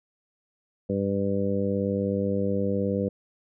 harmonic tone, 99.1 Hz, G2, 19 cents sharp, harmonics 1 / 2 / 3 / 4 / 5 / 6, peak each -32 / -27 / -33 / -33 / -28 / -38 dBFS, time 0.89-3.09 s, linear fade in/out 10 ms, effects none

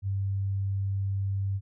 sine tone, 98 Hz, G2, in tune, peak -26 dBFS, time 0.02-1.61 s, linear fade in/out 50 ms, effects none

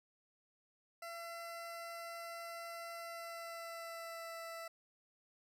20% pulse tone with pitch glide, 676 to 663.6 Hz, E5 to E5, +43 to +11 cents, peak -40 dBFS, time 1.02-4.68 s, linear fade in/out 5 ms, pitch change -32 cents, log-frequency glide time 3.01-4.37 s, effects none

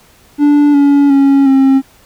triangle tone with pitch steps, 291.4 / 283.6 / 276 / 268.6 Hz, D4 / C#4 / C#4 / C4, -13 / +40 / -7 / +46 cents, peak -3 dBFS, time 0.38-1.82 s, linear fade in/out 50 ms, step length 360 ms, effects pink hiss -46 dBFS RMS until 2.05 s

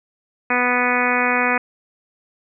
harmonic tone, 247 Hz, B3, in tune, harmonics 1 / 2 / 3 / 4 / 5 / 6 / 7 / 8 / 9 / 10, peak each -25 / -25 / -25 / -25 / -25 / -25 / -25 / -25 / -25 / -25 dBFS, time 0.5-1.58 s, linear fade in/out 5 ms, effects none

